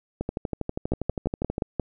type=two click trains; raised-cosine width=2 ms; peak=-14 / -11 dBFS; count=18 / 6; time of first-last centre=0.21-1.581 / 0.92-1.797 s; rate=12.4 / 5.7 Hz; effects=none